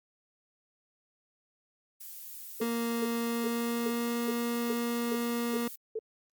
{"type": "noise", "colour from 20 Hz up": "violet", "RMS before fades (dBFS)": -44, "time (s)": [2, 5.76], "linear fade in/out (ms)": 10}
{"type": "tone bursts", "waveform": "sine", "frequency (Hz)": 441.5, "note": "A4", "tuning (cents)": 6, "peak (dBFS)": -31, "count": 9, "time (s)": [2.6, 5.991], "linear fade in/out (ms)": 5, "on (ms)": 39, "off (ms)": 380}
{"type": "tone with pitch glide", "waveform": "30% pulse", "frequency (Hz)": [233.1, 236.5], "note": ["A#3", "A#3"], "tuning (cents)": [0, 25], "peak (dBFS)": -27, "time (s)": [2.61, 5.68], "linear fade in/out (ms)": 5, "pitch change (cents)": 25, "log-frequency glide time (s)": [3.2, 4.23]}
{"effects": ["Opus 48 kbps"]}